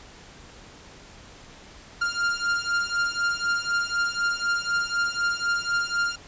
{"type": "beating tone pair", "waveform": "45% pulse", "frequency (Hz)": [1396.9, 1400.9], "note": ["F6", "F6"], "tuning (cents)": [0, 5], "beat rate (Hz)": 4, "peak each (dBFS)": [-27, -26], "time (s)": [2.01, 6.16], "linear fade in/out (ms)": 10, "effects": ["pink hiss -47 dBFS RMS until 6.27 s", "resampled to 16000 Hz"]}